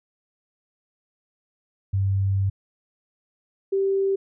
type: tone pair in turn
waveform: sine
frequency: 97.5 / 390 Hz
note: G2 / G4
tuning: -9 / -9 cents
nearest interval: 2 octaves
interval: 2400 cents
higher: second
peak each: -19 dBFS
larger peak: neither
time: 1.93-2.5 / 3.72-4.16 s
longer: first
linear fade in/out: 10 ms
effects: none